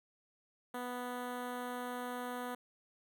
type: tone with notch filter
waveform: 10% pulse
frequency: 246.9 Hz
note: B3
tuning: in tune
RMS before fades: -41 dBFS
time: 0.74-2.55 s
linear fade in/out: 5 ms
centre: 5200 Hz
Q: 0.68
effects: none